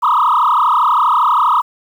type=tone with frequency modulation; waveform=sine; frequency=1108.7 Hz; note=C#6; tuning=in tune; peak=-8 dBFS; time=0.02-1.62 s; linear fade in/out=20 ms; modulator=32.5 Hz; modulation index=5.3; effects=tanh soft clip ceiling -6 dBFS + 7-bit